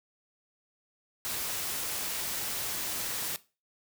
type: noise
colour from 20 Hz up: white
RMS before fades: -34 dBFS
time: 1.25-3.36 s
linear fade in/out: 0 ms
effects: noise-tail reverb RT60 0.3 s tail -18 dB re dry